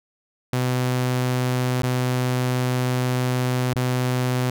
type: tone with dropouts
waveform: sawtooth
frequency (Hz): 126.2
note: B2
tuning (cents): +38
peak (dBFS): -16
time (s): 0.53-4.5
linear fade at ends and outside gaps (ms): 2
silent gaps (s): 1.82-1.833 / 3.735-3.759
effects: none